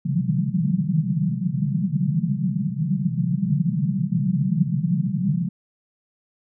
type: band-pass noise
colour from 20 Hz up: white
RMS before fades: -22 dBFS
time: 0.05-5.49 s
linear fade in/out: 10 ms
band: 130 to 200 Hz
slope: 96 dB/octave
effects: none